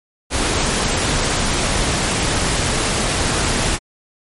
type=noise; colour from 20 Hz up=pink; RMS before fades=-18 dBFS; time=0.3-3.79 s; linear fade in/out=50 ms; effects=MP3 48 kbps